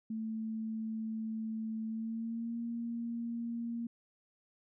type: tone with pitch glide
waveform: sine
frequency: 221.1 to 233.6 Hz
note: A3 to A#3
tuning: +9 to +4 cents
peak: -35 dBFS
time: 0.1-3.87 s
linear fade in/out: 5 ms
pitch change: +95 cents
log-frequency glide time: 1.86-2.58 s
effects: none